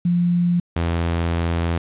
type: tone pair in turn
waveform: sine / sawtooth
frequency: 174.8 / 84.28 Hz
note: F3 / E2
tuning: +2 / +39 cents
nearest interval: octave + minor second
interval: 1263 cents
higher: first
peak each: -15 dBFS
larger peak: neither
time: 0.05-0.6 / 0.76-1.78 s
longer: second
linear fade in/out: 5 ms
effects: resampled to 8000 Hz + 8-bit